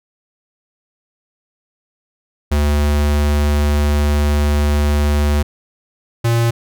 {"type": "tone pair in turn", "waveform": "square", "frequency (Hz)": [73.42, 116.55], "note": ["D2", "A#2"], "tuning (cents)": [0, 0], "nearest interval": "minor sixth", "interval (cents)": 800, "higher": "second", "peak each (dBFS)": -13, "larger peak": "neither", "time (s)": [[2.51, 5.43], [6.24, 6.51]], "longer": "first", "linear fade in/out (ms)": 10, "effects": []}